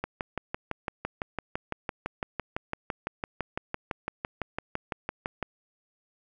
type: click train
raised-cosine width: 0.5 ms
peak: -15 dBFS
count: 33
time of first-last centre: 0.04-5.427 s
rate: 5.94 Hz
effects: none